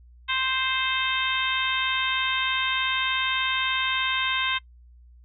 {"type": "harmonic tone", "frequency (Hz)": 523.3, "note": "C5", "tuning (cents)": 0, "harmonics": [2, 3, 4, 5, 6, 7], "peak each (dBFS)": [-30, -30, -30, -30, -30, -30], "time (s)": [0.28, 4.59], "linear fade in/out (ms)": 20, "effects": ["noise-tail reverb RT60 0.1 s tail -21 dB re dry", "added 60 Hz sine -48 dBFS peak until 5.24 s"]}